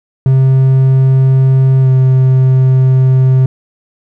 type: tone with pitch glide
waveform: triangle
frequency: 132.5 to 130.52 Hz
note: C3 to C3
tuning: +22 to -4 cents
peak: -3 dBFS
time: 0.26-3.46 s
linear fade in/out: 2 ms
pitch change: -26 cents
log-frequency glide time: 1.81-1.88 s
effects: none